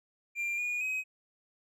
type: tone with pitch steps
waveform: triangle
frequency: 2383 / 2443 / 2530 Hz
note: D7 / D#7 / D#7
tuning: +25 / -32 / +28 cents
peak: -29 dBFS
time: 0.35-1.04 s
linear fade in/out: 50 ms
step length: 230 ms
effects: none